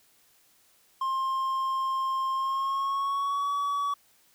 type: tone with pitch glide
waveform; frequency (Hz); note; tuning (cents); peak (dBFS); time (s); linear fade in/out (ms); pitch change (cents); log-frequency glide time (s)
triangle; 1060 to 1136.1; C6 to C#6; +22 to +42; -24; 1.01-3.94; 5; +120; 2.32-3.52
effects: white hiss -63 dBFS RMS until 4.34 s